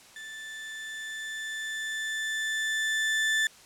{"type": "tone with level ramp", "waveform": "35% pulse", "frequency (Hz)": 1760, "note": "A6", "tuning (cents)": 0, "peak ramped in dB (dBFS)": [-38, -21], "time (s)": [0.16, 3.47], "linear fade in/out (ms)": 2, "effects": ["white hiss -53 dBFS RMS until 3.65 s", "low-pass 9000 Hz 12 dB/octave"]}